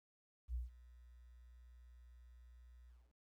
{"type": "tone with ADSR envelope", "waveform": "sine", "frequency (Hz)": 60.5, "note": "B1", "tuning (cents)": -35, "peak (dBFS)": -36, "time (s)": [0.48, 3.14], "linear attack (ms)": 65, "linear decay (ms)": 150, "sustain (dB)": -22, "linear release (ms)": 250, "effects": ["tanh soft clip ceiling -34 dBFS", "13-bit"]}